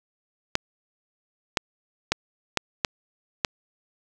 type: clicks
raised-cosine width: 0.2 ms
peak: -3 dBFS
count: 6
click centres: 0.554 / 1.572 / 2.12 / 2.573 / 2.848 / 3.448 s
effects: none